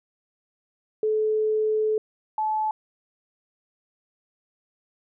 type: tone pair in turn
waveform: sine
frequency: 432.1 / 864.2 Hz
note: A4 / A5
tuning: -31 / -31 cents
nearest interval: octave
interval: 1200 cents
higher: second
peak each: -20 / -22 dBFS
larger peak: first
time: 1.03-1.98 / 2.38-2.71 s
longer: first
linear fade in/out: 2 ms
effects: none